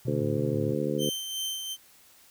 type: tone with vibrato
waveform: triangle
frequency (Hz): 117.9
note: A#2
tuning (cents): +20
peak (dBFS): -29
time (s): 0.05-0.74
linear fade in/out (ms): 5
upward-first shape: square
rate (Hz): 3.1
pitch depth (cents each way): 110
type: harmonic tone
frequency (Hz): 73.7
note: D2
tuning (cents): +7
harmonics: 2 / 3 / 4 / 5 / 6 / 7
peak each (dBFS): -33 / -33 / -33 / -33 / -33 / -33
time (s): 0.07-1.1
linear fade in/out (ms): 10
type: tone with tremolo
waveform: sawtooth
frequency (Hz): 3107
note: G7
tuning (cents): -16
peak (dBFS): -26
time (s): 0.98-1.77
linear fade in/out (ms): 50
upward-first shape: sine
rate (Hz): 2.7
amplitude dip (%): 45
effects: white hiss -57 dBFS RMS until 2.3 s